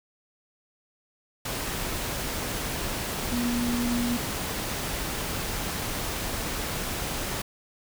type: tone in noise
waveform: sine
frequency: 240.3 Hz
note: B3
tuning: 47 cents flat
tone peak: -25 dBFS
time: 3.32-4.17 s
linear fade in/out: 5 ms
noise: pink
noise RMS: -31 dBFS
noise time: 1.45-7.42 s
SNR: +3 dB
effects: none